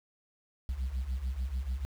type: beating tone pair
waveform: sine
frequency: 60.2 / 67 Hz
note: B1 / C2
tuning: -44 / +42 cents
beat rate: 6.8 Hz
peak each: -34 / -31 dBFS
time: 0.69-1.85 s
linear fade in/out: 0 ms
effects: tanh soft clip ceiling -28 dBFS + 9-bit